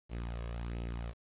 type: tone with flanger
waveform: sawtooth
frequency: 58.27 Hz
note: A#1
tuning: in tune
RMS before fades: -39 dBFS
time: 0.09-1.14 s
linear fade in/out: 50 ms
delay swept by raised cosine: 0.33 to 1.83 ms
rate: 1.4 Hz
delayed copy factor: +0.55
effects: resampled to 8000 Hz + 10-bit

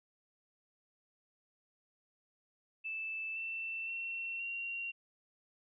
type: tone with pitch steps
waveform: sine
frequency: 2637 / 2675 / 2714 / 2754 Hz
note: E7 / E7 / E7 / F7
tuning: 0 / +25 / +50 / -25 cents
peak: -37 dBFS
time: 2.84-4.92 s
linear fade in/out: 20 ms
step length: 520 ms
effects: none

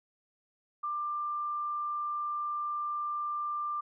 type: tone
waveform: sine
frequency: 1188 Hz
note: D6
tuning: 20 cents sharp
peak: -31 dBFS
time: 0.83-3.81 s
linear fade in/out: 10 ms
effects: none

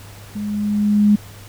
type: tone with level ramp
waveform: sine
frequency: 207.7 Hz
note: G#3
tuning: in tune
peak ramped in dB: -23 to -8 dBFS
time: 0.35-1.16 s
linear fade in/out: 10 ms
effects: added 101 Hz sine -38 dBFS peak until 1.48 s + pink hiss -42 dBFS RMS until 1.48 s

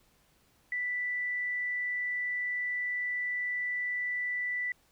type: tone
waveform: sine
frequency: 1975.5 Hz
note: B6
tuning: in tune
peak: -30 dBFS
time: 0.72-4.72 s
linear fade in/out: 2 ms
effects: pink hiss -67 dBFS RMS until 4.91 s

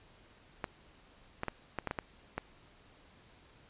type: clicks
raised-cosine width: 0.5 ms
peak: -19 dBFS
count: 8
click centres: 0.642 / 1.434 / 1.483 / 1.787 / 1.873 / 1.911 / 1.988 / 2.38 s
effects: pink hiss -61 dBFS RMS until 3.69 s + resampled to 8000 Hz

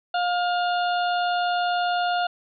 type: harmonic tone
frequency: 709 Hz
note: F5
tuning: 26 cents sharp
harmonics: 1 / 2 / 4 / 5 / 6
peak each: -22 / -28 / -34 / -36 / -38 dBFS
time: 0.14-2.27 s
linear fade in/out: 5 ms
effects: none

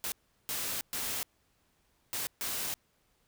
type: noise bursts at uneven times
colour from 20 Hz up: white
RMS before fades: -35 dBFS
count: 5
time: 0.04-0.12 / 0.49-0.81 / 0.93-1.23 / 2.13-2.27 / 2.41-2.74 s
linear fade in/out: 0 ms
effects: pink hiss -72 dBFS RMS until 3.27 s

